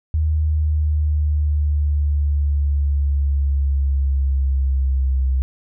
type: exponential sweep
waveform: sine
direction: down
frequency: 77.78 to 65.3 Hz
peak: -15 dBFS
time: 0.14-5.42 s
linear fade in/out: 0 ms
effects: none